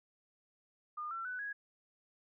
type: tone with pitch steps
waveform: sine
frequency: 1215 / 1348.1 / 1495.8 / 1659.7 Hz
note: D#6 / E6 / F#6 / G#6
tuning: -42 / +38 / +18 / -2 cents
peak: -38 dBFS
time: 0.97-1.53 s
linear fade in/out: 10 ms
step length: 140 ms
effects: none